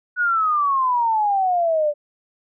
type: exponential sweep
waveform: sine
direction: down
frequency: 1482 to 579 Hz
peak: -16 dBFS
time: 0.16-1.94 s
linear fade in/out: 50 ms
effects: none